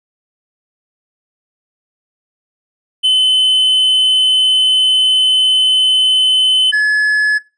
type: tone pair in turn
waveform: triangle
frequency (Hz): 3041 / 1706.7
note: F#7 / G#6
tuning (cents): +47 / +47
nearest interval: minor seventh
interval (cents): 1000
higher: first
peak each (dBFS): -7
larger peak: neither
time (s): 3.03-6.72 / 6.72-7.39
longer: first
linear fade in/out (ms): 20
effects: noise-tail reverb RT60 0.3 s tail -22 dB re dry + resampled to 22050 Hz